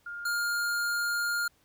sine / square tone pair in turn, 1411 / 1411 Hz, F6 / F6, +17 / +17 cents, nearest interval unison, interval 0 cents, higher neither, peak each -36 / -28 dBFS, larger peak second, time 0.06-0.25 / 0.25-1.48 s, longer second, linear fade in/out 5 ms, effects pink hiss -67 dBFS RMS until 1.64 s

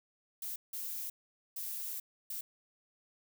violet noise bursts at uneven times, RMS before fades -40 dBFS, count 4, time 0.42-0.56 / 0.73-1.1 / 1.56-2 / 2.3-2.41 s, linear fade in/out 5 ms, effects none

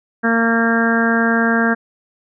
harmonic tone, 229.5 Hz, A#3, 27 cents flat, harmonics 1 / 2 / 3 / 4 / 5 / 6 / 7 / 8, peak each -16 / -22 / -23 / -28 / -27 / -24 / -18 / -28 dBFS, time 0.23-1.75 s, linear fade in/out 20 ms, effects none

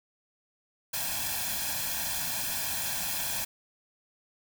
white noise with comb filter, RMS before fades -32 dBFS, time 0.93-3.45 s, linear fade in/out 10 ms, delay 1.2 ms, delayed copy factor +0.8, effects none

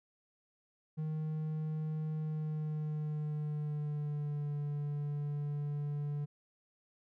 triangle tone with pitch glide, 155.56 to 145.98 Hz, D#3 to D3, 0 to -10 cents, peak -32 dBFS, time 0.97-6.26 s, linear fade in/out 20 ms, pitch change -110 cents, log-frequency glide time 2.16-4.55 s, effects none

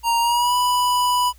square tone with pitch glide, 932.3 to 987.7 Hz, A#5 to B5, 0 to 0 cents, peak -17 dBFS, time 0.03-1.33 s, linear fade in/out 50 ms, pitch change +100 cents, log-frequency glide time 0.2-0.55 s, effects added 60 Hz sine -46 dBFS peak until 1.38 s + white hiss -56 dBFS RMS until 1.38 s

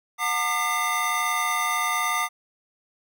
square tone cluster, 729 / 910 / 1203 / 2002 / 2083 Hz, F#5 / A#5 / D6 / B6 / C7, -26 / -42 / +41 / +23 / -8 cents, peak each -33 / -32 / -26 / -32 / -31 dBFS, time 0.18-2.29 s, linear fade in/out 50 ms, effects none

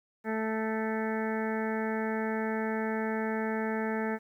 harmonic tone, 220 Hz, A3, in tune, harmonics 1 / 2 / 3 / 4 / 6 / 7 / 8 / 9 / 10, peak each -32 / -34 / -40 / -38 / -43 / -44 / -40 / -47 / -46 dBFS, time 0.24-4.19 s, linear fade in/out 50 ms, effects 11-bit

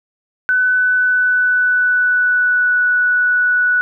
sine tone with pitch glide, 1503 to 1476.3 Hz, F#6 to F#6, +27 to -4 cents, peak -11 dBFS, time 0.49-3.81 s, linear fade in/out 0 ms, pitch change -31 cents, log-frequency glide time 0.61-2.82 s, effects none

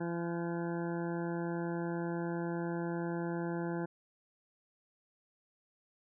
harmonic tone with a mistuned harmonic, 170.2 Hz, F3, 44 cents flat, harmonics 1 / 2 / 3 / 4 / 5 / 6 / 8 / 9 / 10, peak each -37 / -37 / -44 / -47 / -46 / -52 / -53 / -50 / -54 dBFS, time 0-3.86 s, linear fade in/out 10 ms, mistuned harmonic 8, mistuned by +60 cents, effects none

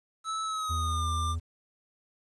square tone with pitch glide, 1306 to 1190.7 Hz, E6 to D6, -17 to +23 cents, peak -31 dBFS, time 0.24-1.36 s, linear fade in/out 50 ms, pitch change -160 cents, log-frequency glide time 0.44-1.1 s
triangle tone, 82.41 Hz, E2, in tune, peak -27 dBFS, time 0.69-1.4 s, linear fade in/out 20 ms
effects resampled to 24000 Hz + 10-bit

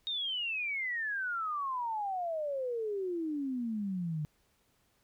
sine exponential sweep, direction down, 3740 to 147.3 Hz, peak -32 dBFS, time 0.07-4.25 s, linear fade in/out 0 ms, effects pink hiss -72 dBFS RMS until 5.03 s

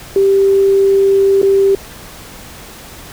sine tone with dropouts, 392 Hz, G4, in tune, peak -7 dBFS, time 0.16-1.75 s, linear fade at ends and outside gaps 2 ms, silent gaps 1.417-1.429 s, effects pink hiss -34 dBFS RMS until 3.12 s

